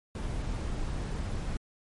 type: noise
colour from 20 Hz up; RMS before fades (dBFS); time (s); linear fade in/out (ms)
brown; -33; 0.15-1.57; 2
effects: MP3 48 kbps